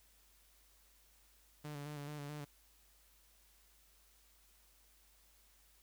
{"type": "tone with vibrato", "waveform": "sawtooth", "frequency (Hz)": 146.5, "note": "D3", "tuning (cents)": -4, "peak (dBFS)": -40, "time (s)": [1.64, 2.45], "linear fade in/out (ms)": 10, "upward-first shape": "square", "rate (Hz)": 4.6, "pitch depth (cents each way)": 34, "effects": ["added 50 Hz sine -70 dBFS peak until 5.82 s", "white hiss -69 dBFS RMS until 5.82 s"]}